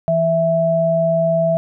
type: tone pair together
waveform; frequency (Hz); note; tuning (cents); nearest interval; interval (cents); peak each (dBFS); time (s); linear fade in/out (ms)
sine; 164.81 / 659.2; E3 / E5; 0 / 0; 2 octaves; 2400; -20 / -14; 0.08-1.57; 0
effects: none